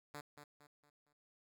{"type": "tone with echo", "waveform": "5% pulse", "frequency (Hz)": 146.7, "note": "D3", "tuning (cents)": -2, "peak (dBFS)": -35, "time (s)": [0.14, 0.21], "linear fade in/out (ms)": 5, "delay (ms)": 230, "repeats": 4, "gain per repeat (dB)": -8, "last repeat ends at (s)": 1.13, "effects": []}